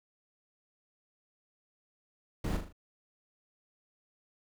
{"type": "noise with echo", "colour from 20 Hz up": "brown", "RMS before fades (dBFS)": -33, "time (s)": [2.44, 2.57], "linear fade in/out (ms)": 5, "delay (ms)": 39, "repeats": 4, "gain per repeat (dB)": -6, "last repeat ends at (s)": 2.726, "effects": []}